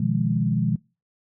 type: chord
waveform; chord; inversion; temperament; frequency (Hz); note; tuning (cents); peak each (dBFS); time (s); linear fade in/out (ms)
sine; F half-diminished seventh; second; equal; 123.47 / 155.56 / 174.61 / 207.7; Cb3 / Eb3 / F3 / Ab3; 0 / 0 / 0 / 0; -25; 0-0.76; 5
effects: noise-tail reverb RT60 0.3 s tail -23 dB re dry